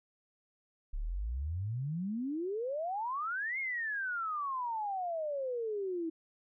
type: exponential two-way sweep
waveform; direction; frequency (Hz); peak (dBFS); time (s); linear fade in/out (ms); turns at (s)
sine; up then down; 32.7 to 2183 to 318.3; -33; 0.93-6.1; 10; 3.59
effects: none